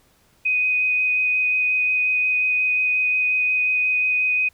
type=tone with vibrato; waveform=sine; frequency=2500 Hz; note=D#7; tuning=8 cents sharp; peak=-17 dBFS; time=0.45-4.49 s; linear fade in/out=10 ms; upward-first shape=sine; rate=5.6 Hz; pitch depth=9 cents each way; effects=pink hiss -59 dBFS RMS until 4.53 s